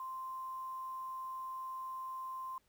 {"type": "tone with quantisation", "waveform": "sine", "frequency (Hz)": 1044, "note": "C6", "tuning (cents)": -4, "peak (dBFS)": -40, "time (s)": [0, 2.58], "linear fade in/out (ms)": 2, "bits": 10, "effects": ["pink hiss -75 dBFS RMS until 2.68 s"]}